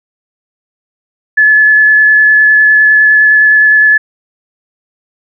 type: tone with vibrato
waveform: sine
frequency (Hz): 1719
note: A6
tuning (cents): -41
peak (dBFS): -3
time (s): 1.37-3.98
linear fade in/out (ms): 10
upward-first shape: square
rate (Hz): 9.8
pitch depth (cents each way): 8
effects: none